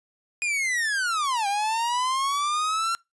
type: linear two-way sweep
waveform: 45% pulse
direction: down then up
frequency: 2477 to 790 to 1371 Hz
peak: -23 dBFS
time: 0.42-2.95 s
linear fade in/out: 0 ms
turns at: 1.47 s
effects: noise-tail reverb RT60 0.2 s tail -24 dB re dry + resampled to 24000 Hz